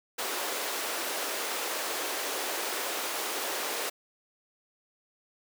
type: high-pass noise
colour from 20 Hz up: pink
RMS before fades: -33 dBFS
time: 0.18-3.9 s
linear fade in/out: 10 ms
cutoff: 370 Hz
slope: 24 dB/octave
effects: none